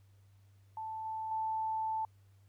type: tone with level steps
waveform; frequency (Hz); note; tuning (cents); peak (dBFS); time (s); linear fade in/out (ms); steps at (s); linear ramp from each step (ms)
sine; 880; A5; 0; -38 / -36 / -32; 0.77-2.05; 2; 1.05 / 1.31; 5
effects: added 98 Hz sine -60 dBFS peak until 2.48 s + pink hiss -75 dBFS RMS until 2.48 s